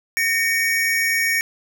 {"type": "tone pair together", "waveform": "square", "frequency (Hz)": [1836, 2256], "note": ["A#6", "C#7"], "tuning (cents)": [-27, 30], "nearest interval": "major third", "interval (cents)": 357, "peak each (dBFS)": -21, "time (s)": [0.17, 1.41], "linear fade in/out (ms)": 0, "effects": []}